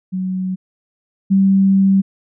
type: tone pair in turn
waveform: sine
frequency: 186.2 / 193.88 Hz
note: F#3 / G3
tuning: +11 / -19 cents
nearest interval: minor second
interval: 70 cents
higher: second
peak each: -18 / -9 dBFS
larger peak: second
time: 0.12-0.56 / 1.3-2.02 s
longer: second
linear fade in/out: 20 ms
effects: none